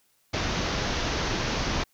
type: low-pass noise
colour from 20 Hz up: pink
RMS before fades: -28 dBFS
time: 0.33-1.84 s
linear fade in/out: 10 ms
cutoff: 6400 Hz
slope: 96 dB/octave
effects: white hiss -67 dBFS RMS until 1.93 s